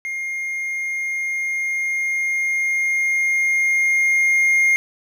triangle tone with level ramp, 2127 Hz, C7, 28 cents sharp, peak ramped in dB -22 to -11 dBFS, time 0.05-4.76 s, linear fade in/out 0 ms, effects none

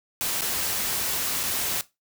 white noise with dropouts, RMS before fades -27 dBFS, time 0.21-1.81 s, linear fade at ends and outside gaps 0 ms, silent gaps 0.409-0.418 / 1.432-1.436 s, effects noise-tail reverb RT60 0.2 s tail -17 dB re dry

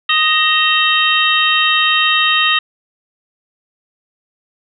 harmonic tone with a mistuned harmonic, 622.3 Hz, D#5, in tune, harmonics 2 / 3 / 4 / 5 / 6, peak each -17 / -17 / -17 / -17 / -17 dBFS, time 0.09-2.59 s, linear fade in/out 5 ms, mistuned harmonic 4, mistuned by +140 cents, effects none

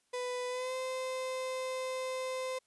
35% pulse tone with pitch glide, 497 to 516.6 Hz, B4 to C5, +11 to -22 cents, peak -33 dBFS, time 0.13-2.59 s, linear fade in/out 10 ms, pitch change +67 cents, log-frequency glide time 0.48-0.74 s, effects white hiss -75 dBFS RMS until 2.66 s + resampled to 24000 Hz

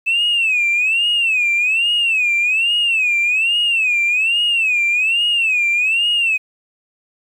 sine tone with vibrato, 2607 Hz, E7, 20 cents flat, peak -12 dBFS, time 0.06-6.38 s, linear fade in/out 20 ms, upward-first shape sine, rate 1.2 Hz, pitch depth 170 cents each way, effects tanh soft clip ceiling -10 dBFS + 8-bit

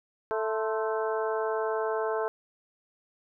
harmonic tone with a mistuned harmonic, 220 Hz, A3, in tune, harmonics 2 / 3 / 4 / 5 / 6 / 7, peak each -29 / -33 / -35 / -37 / -39 / -40 dBFS, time 0.31-2.28 s, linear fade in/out 0 ms, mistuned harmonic 5, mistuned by -68 cents, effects none

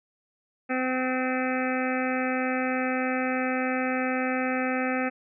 harmonic tone, 256.9 Hz, C4, 32 cents flat, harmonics 1 / 2 / 3 / 5 / 6 / 7 / 8 / 9 / 10, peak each -28 / -31 / -33 / -35 / -36 / -36 / -37 / -38 / -38 dBFS, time 0.69-5.1 s, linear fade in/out 20 ms, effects none

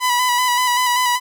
sawtooth tone with vibrato, 989 Hz, B5, 2 cents sharp, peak -11 dBFS, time 0-1.2 s, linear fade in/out 50 ms, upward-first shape square, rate 5.2 Hz, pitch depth 27 cents each way, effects none

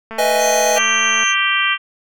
click train, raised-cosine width 0.5 ms, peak -16 dBFS, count 252, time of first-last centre 0.11-1.236 s, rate 223 Hz
square chord, E major seventh, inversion second, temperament equal, 493.9 / 622.3 / 659.3 / 830.6 Hz, B4 / D#5 / E5 / G#5, 0 / 0 / 0 / 0 cents, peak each -21 / -18 / -23 / -19 dBFS, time 0.18-0.79 s, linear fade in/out 10 ms
sine tone, 6250 Hz, G8, 6 cents flat, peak -21 dBFS, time 0.38-1.35 s, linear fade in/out 50 ms
harmonic tone, 392 Hz, G4, in tune, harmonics 3 / 4 / 5 / 6 / 7 / 8, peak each -21 / -21 / -21 / -21 / -21 / -21 dBFS, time 0.75-1.78 s, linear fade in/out 50 ms
effects none

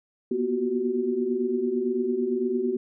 sine tone cluster, 237.6 / 246.5 / 355.3 / 377.1 Hz, A#3 / B3 / F4 / F#4, +33 / -3 / +30 / +33 cents, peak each -31 / -30 / -33 / -25 dBFS, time 0.31-2.77 s, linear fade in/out 5 ms, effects none

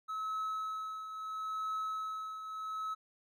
triangle tone with tremolo, 1291 Hz, E6, 37 cents flat, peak -31 dBFS, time 0.08-2.95 s, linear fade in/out 20 ms, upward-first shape triangle, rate 0.75 Hz, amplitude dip 65%, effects tanh soft clip ceiling -27 dBFS

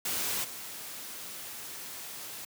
white noise with level steps, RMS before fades -32 / -42 dBFS, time 0.05-2.45 s, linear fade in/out 5 ms, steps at 0.43 s, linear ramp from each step 20 ms, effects high-pass 100 Hz 12 dB/octave

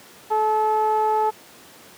sawtooth tone with low-pass filter, 432.2 Hz, A4, 31 cents flat, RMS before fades -20 dBFS, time 0.3-1.31 s, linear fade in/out 20 ms, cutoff 970 Hz, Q 7.2, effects pink hiss -46 dBFS RMS until 1.97 s + high-pass 200 Hz 12 dB/octave

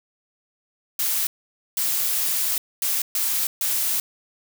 blue noise bursts at uneven times, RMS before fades -23 dBFS, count 5, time 0.99-1.27 / 1.77-2.58 / 2.82-3.02 / 3.15-3.47 / 3.61-4 s, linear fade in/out 2 ms, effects none

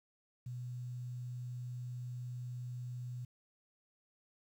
sine tone with quantisation, 123.5 Hz, B2, in tune, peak -40 dBFS, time 0.46-3.25 s, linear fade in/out 5 ms, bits 11, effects none

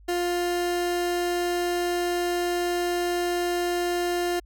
30% pulse tone, 351.2 Hz, F4, 10 cents sharp, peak -21 dBFS, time 0.08-4.4 s, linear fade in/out 10 ms, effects added 50 Hz sine -48 dBFS peak until 4.45 s

